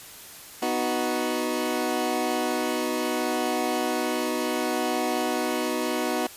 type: chord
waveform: 20% pulse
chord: B major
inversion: none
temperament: equal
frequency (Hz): 246.9 / 311.1 / 370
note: B3 / D#4 / F#4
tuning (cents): 0 / 0 / 0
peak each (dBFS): -24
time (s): 0.62-6.27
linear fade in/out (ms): 5
effects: white hiss -44 dBFS RMS until 6.36 s + resampled to 32000 Hz